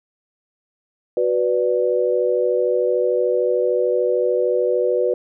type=chord; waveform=sine; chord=B minor; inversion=second; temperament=equal; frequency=370 / 493.9 / 587.3 Hz; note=F#4 / B4 / D5; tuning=0 / 0 / 0 cents; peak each=-21 / -18 / -23 dBFS; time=1.17-5.14 s; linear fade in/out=2 ms; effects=none